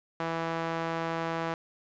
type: tone with band-pass filter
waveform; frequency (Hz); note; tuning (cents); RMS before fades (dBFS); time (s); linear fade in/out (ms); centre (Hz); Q
sawtooth; 164.81; E3; 0; -32; 0.2-1.54; 2; 1000; 0.82
effects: resampled to 16000 Hz + 10-bit